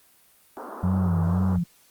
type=band-pass noise; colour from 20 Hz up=white; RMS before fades=-37 dBFS; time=0.57-1.56 s; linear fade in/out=0 ms; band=230 to 1300 Hz; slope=48 dB/octave
type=tone with vibrato; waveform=sine; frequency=176.7 Hz; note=F3; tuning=21 cents sharp; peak=-22 dBFS; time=0.83-1.64 s; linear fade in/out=10 ms; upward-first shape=sine; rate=2 Hz; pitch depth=120 cents each way
type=tone; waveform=sine; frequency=92 Hz; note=F#2; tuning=9 cents flat; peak=-23 dBFS; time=0.83-1.59 s; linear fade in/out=5 ms
effects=white hiss -58 dBFS RMS until 1.9 s + Opus 32 kbps